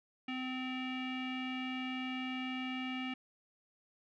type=tone with low-pass filter; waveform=square; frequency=257.4 Hz; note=C4; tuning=28 cents flat; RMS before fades=-39 dBFS; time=0.28-3.14 s; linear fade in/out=5 ms; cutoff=2600 Hz; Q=9.7; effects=none